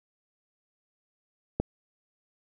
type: click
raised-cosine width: 2 ms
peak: -12 dBFS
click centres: 1.6 s
effects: none